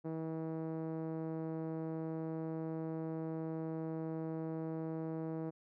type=tone with low-pass filter; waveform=5% pulse; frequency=160.7 Hz; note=E3; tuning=44 cents flat; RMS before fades=-40 dBFS; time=0.04-5.51 s; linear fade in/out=20 ms; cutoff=390 Hz; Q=1.1; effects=none